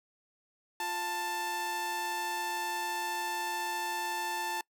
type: tone pair together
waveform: sawtooth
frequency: 351 / 884.5 Hz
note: F4 / A5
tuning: +9 / +9 cents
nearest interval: octave + major third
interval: 1600 cents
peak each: -39 / -29 dBFS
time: 0.8-4.61 s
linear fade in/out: 2 ms
effects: noise-tail reverb RT60 0.1 s tail -24 dB re dry